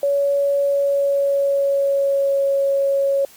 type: tone with pitch glide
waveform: sine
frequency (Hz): 563 to 552.7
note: C#5 to C#5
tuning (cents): +27 to -5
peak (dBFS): -15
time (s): 0.03-3.25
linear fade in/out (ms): 2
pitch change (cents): -32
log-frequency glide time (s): 0.53-2.45
effects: white hiss -47 dBFS RMS until 3.36 s + Opus 48 kbps